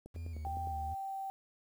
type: click train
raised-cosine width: 2 ms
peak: -36 dBFS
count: 7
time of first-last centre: 0.06-0.672 s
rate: 9.8 Hz
type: tone with vibrato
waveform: triangle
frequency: 80 Hz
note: D#2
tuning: 49 cents sharp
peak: -37 dBFS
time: 0.14-0.95 s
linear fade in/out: 20 ms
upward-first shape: square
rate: 2.6 Hz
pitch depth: 64 cents each way
type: tone with pitch glide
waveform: sine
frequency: 784 to 777.2 Hz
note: G5 to G5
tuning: 0 to -15 cents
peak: -37 dBFS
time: 0.45-1.3 s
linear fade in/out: 0 ms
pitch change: -15 cents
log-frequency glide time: 0.55-1.16 s
effects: 10-bit